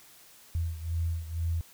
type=beating tone pair; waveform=sine; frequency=82.5 / 84.6 Hz; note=E2 / E2; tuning=+2 / +45 cents; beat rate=2.1 Hz; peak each=-30 / -34 dBFS; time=0.55-1.61 s; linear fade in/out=0 ms; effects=white hiss -55 dBFS RMS until 1.73 s